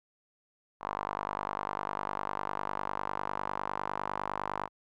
sawtooth tone with band-pass filter, 49.92 Hz, G1, 32 cents sharp, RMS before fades -36 dBFS, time 0.8-4.69 s, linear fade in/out 50 ms, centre 1000 Hz, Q 3.6, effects none

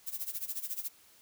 violet noise with tremolo, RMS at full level -35 dBFS, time 0.06-0.89 s, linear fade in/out 20 ms, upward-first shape sine, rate 14 Hz, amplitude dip 85%, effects white hiss -61 dBFS RMS until 1.21 s

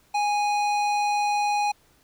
sine tone with hard clipping, 827 Hz, G#5, 8 cents flat, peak -23 dBFS, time 0.14-1.72 s, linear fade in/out 10 ms, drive 14 dB, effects pink hiss -61 dBFS RMS until 2.03 s

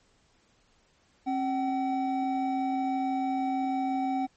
triangle tone pair together, 268.7 / 760 Hz, C4 / F#5, +46 / +46 cents, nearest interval octave + tritone, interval 1800 cents, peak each -27 dBFS, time 1.26-4.27 s, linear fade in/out 20 ms, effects pink hiss -66 dBFS RMS until 4.36 s + MP3 32 kbps

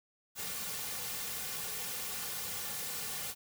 white noise with comb filter, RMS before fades -39 dBFS, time 0.35-3.35 s, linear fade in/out 50 ms, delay 3.1 ms, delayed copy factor -0.8, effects none

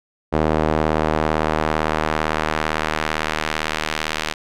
sawtooth tone with band-pass filter sweep, 77.78 Hz, D#2, in tune, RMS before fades -21 dBFS, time 0.32-4.34 s, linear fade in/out 20 ms, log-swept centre 550 to 2900 Hz, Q 0.77, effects none

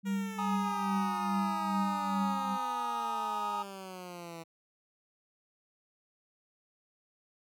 sine tone with tremolo, 196 Hz, G3, in tune, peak -28 dBFS, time 0.03-2.58 s, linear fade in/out 50 ms, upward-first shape triangle, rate 2.4 Hz, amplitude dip 80%
10% pulse exponential sweep, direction down, 475 to 163.7 Hz, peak -34 dBFS, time 0.05-4.44 s, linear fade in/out 20 ms
triangle chord, Ab suspended second, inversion none, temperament just, 830.6 / 934.4 / 1245.9 Hz, Ab5 / Bb5 / Eb6, 0 / +4 / +2 cents, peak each -35 / -35 / -34 dBFS, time 0.38-3.63 s, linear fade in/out 10 ms
effects none

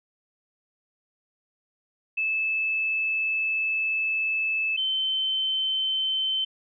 sine tone pair in turn, 2617 / 3081 Hz, E7 / G7, -13 / -31 cents, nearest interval minor third, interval 282 cents, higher second, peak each -23 dBFS, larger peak neither, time 2.17-4.77 / 4.77-6.45 s, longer first, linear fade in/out 10 ms, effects none

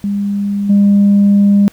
sine tone with level steps, 201.7 Hz, G3, 50 cents sharp, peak -13 / -4 dBFS, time 0.04-1.68 s, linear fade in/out 0 ms, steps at 0.69 s, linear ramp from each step 10 ms, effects tanh soft clip ceiling -3 dBFS + pink hiss -45 dBFS RMS until 1.72 s

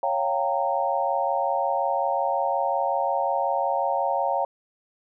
sine chord, G half-diminished seventh, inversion second, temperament equal with one note detuned, 554.4 / 698.5 / 784 / 922.7 Hz, Db5 / F5 / G5 / Bb5, 0 / 0 / 0 / -18 cents, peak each -27 dBFS, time 0.03-4.45 s, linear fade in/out 2 ms, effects none

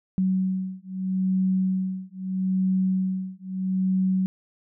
sine beating tone pair, 187.4 / 188.18 Hz, F#3 / F#3, +22 / +30 cents, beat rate 0.78 Hz, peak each -25 dBFS, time 0.18-4.26 s, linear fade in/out 0 ms, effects none

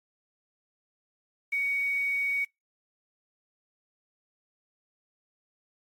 sine tone with quantisation, 2243 Hz, C#7, 20 cents sharp, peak -25 dBFS, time 1.52-2.45 s, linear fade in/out 10 ms, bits 8, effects noise-tail reverb RT60 0.2 s tail -24 dB re dry + MP3 64 kbps

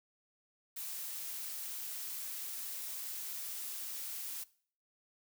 blue noise, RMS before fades -42 dBFS, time 0.76-4.44 s, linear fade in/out 10 ms, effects noise-tail reverb RT60 0.5 s tail -20 dB re dry

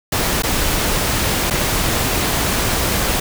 pink noise with dropouts, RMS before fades -18 dBFS, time 0.12-3.2 s, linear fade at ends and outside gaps 5 ms, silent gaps 0.423-0.434 / 1.501-1.507 s, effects none

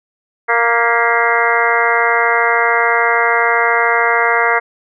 harmonic tone with a mistuned harmonic, 233.1 Hz, A#3, in tune, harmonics 2 / 3 / 4 / 5 / 6 / 7 / 8 / 9, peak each -19 / -19 / -19 / -19 / -19 / -19 / -19 / -19 dBFS, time 0.48-4.6 s, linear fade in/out 20 ms, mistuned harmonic 8, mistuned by +56 cents, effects none

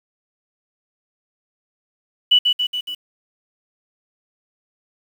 sine tone with echo, 2960 Hz, F#7, in tune, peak -9 dBFS, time 2.31-2.39 s, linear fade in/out 10 ms, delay 140 ms, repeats 4, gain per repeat -4 dB, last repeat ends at 2.95 s, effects 7-bit

